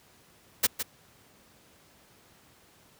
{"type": "noise with echo", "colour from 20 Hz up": "white", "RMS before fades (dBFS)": -22, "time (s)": [0.63, 0.67], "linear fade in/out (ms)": 10, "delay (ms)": 160, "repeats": 1, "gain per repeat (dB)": -9, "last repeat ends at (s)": 0.83, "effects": ["pink hiss -59 dBFS RMS until 2.99 s", "high-pass 80 Hz 12 dB/octave"]}